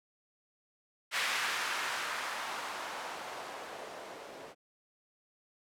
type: noise with low-pass filter sweep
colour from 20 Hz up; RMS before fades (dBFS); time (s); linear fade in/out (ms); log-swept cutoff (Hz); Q
violet; -38; 1.11-4.55; 50; 1800 to 480; 1.2
effects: none